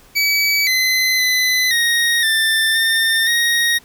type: tone with pitch steps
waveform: 25% pulse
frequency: 2283 / 2038 / 2013 / 1871 / 1781 / 1805 / 1874 Hz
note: D7 / C7 / B6 / A#6 / A6 / A6 / A#6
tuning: -50 / -46 / +33 / +6 / +21 / +44 / +9 cents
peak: -10 dBFS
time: 0.15-3.79 s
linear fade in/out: 20 ms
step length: 520 ms
effects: pink hiss -48 dBFS RMS until 3.84 s